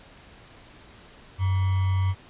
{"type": "tone with sample-and-hold", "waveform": "sine", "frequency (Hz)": 94.4, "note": "F#2", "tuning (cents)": 35, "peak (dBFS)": -20, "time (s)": [1.38, 2.15], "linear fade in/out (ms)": 50, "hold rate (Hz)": 1050, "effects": ["pink hiss -50 dBFS RMS until 2.29 s", "resampled to 8000 Hz"]}